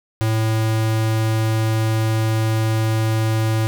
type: tone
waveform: square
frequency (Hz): 110.7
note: A2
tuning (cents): +11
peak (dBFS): -17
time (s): 0.21-3.67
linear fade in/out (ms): 0
effects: none